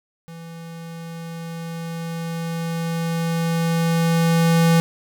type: tone with level ramp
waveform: square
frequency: 166.1 Hz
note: E3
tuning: 13 cents sharp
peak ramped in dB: -36 to -13 dBFS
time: 0.28-4.8 s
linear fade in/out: 0 ms
effects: none